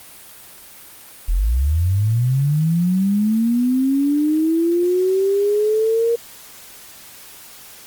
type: linear sweep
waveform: sine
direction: up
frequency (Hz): 38.26 to 470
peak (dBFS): -14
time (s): 1.28-6.16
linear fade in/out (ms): 10
effects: white hiss -41 dBFS RMS until 7.86 s + Opus 32 kbps